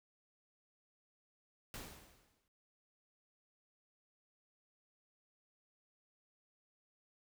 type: noise with exponential decay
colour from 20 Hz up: pink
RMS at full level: -45 dBFS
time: 1.74-2.48 s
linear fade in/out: 1 ms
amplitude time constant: 160 ms
effects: none